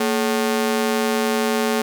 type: ring-modulated tone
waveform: sawtooth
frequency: 329.6 Hz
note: E4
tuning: in tune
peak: -11 dBFS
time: 0-1.82 s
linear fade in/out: 5 ms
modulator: 99.3 Hz
effects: none